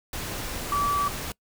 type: tone in noise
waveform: sine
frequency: 1152 Hz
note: D6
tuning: 34 cents flat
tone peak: -22 dBFS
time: 0.72-1.08 s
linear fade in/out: 2 ms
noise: pink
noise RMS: -33 dBFS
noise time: 0.13-1.32 s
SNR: +8 dB
effects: noise-tail reverb RT60 0.1 s tail -24 dB re dry